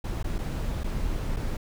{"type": "noise with dropouts", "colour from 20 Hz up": "brown", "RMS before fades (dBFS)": -29, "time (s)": [0.04, 1.57], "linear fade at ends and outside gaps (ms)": 5, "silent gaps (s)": [[0.229, 0.242], [0.383, 0.387], [0.836, 0.841], [1.364, 1.367]], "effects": []}